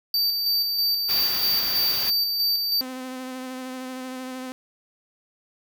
square tone with tremolo, 4632 Hz, D8, 25 cents flat, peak -20 dBFS, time 0.14-2.81 s, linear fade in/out 2 ms, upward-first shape square, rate 3.1 Hz, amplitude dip 35%
white band-stop noise, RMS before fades -30 dBFS, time 1.08-2.11 s, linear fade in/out 20 ms, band 5900 to 12000 Hz, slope 48 dB/octave
sawtooth tone with vibrato, 257.2 Hz, C4, 30 cents flat, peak -28 dBFS, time 2.81-4.52 s, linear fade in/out 0 ms, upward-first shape sine, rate 13 Hz, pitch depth 20 cents each way
effects none

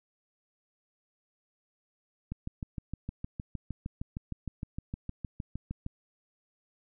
click train, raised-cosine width 5 ms, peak -23 dBFS, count 24, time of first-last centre 2.32-5.864 s, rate 6.49 Hz, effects none

